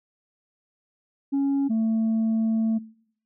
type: tone pair in turn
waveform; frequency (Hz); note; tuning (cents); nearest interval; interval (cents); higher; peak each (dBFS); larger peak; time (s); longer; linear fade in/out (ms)
sine; 277.2 / 223; C#4 / A3; 0 / +23; major third; 377; first; -18; neither; 1.32-1.69 / 1.69-2.79; second; 20
effects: noise-tail reverb RT60 0.7 s tail -24 dB re dry + tanh soft clip ceiling -19 dBFS